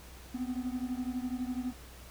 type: beating tone pair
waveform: triangle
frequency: 246.9 / 258.9 Hz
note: B3 / C4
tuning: 0 / -18 cents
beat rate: 12 Hz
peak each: -33 / -35 dBFS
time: 0.34-1.73 s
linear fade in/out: 10 ms
effects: added 62 Hz sine -50 dBFS peak until 2.1 s + pink hiss -53 dBFS RMS until 2.1 s